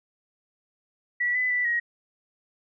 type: tone with pitch steps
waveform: sine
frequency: 1949 / 2004 / 1975 / 1892 Hz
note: B6 / B6 / B6 / A#6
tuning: -23 / +25 / 0 / +25 cents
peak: -22 dBFS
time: 1.2-1.8 s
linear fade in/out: 10 ms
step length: 150 ms
effects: none